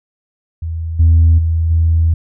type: tone with level steps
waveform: sine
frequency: 81.9 Hz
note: E2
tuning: 11 cents flat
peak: -18 / -4 / -11 / -8 dBFS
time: 0.62-2.14 s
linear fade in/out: 5 ms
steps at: 0.99 / 1.38 / 1.7 s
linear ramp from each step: 10 ms
effects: tanh soft clip ceiling -3 dBFS